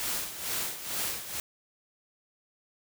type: noise with tremolo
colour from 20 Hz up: white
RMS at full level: -31 dBFS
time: 0-1.4 s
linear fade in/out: 0 ms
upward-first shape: sine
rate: 2.2 Hz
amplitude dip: 70%
effects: none